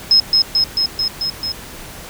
sine tone with echo, 5150 Hz, E8, 41 cents flat, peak -7 dBFS, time 0.11-0.2 s, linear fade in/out 2 ms, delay 220 ms, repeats 6, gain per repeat -2 dB, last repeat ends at 1.52 s, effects pink hiss -34 dBFS RMS until 2.09 s

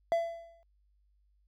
triangle tone with exponential decay, 672 Hz, E5, 33 cents sharp, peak -21 dBFS, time 0.12-0.63 s, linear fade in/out 0 ms, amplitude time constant 110 ms, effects added 50 Hz sine -66 dBFS peak until 1.47 s

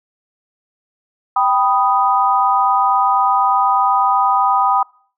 sine chord, G augmented, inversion none, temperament equal, 784 / 987.8 / 1244.5 Hz, G5 / B5 / D#6, 0 / 0 / 0 cents, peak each -16 dBFS, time 1.36-4.83 s, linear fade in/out 5 ms, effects noise-tail reverb RT60 0.5 s tail -25 dB re dry

